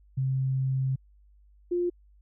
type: tone pair in turn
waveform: sine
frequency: 132.4 / 352 Hz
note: C3 / F4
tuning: +21 / +14 cents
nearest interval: octave + perfect fourth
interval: 1693 cents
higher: second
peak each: -24 dBFS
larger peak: neither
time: 0.17-0.96 / 1.71-1.9 s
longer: first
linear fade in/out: 10 ms
effects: added 50 Hz sine -55 dBFS peak until 2.21 s